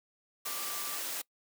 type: tone in noise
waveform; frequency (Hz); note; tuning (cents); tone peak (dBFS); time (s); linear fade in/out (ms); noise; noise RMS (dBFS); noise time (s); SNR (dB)
sine; 1174.7; D6; 0; -45; 0.45-0.98; 10; white; -37; 0.45-1.22; -11
effects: noise-tail reverb RT60 0.1 s tail -23 dB re dry + high-pass 300 Hz 12 dB/octave